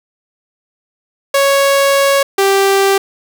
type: tone pair in turn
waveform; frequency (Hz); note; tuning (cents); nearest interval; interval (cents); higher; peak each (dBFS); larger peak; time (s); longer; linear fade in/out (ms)
sawtooth; 554.4 / 392; C#5 / G4; 0 / 0; tritone; 600; first; -5; neither; 1.34-2.23 / 2.38-2.98; first; 5
effects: none